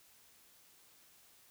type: silence
effects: white hiss -64 dBFS RMS until 1.5 s